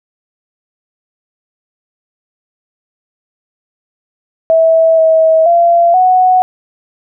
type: tone with pitch steps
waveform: sine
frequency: 651 / 643 / 685 / 739 Hz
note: E5 / E5 / F5 / F#5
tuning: -22 / -43 / -34 / -2 cents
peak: -5 dBFS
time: 4.5-6.42 s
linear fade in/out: 0 ms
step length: 480 ms
effects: none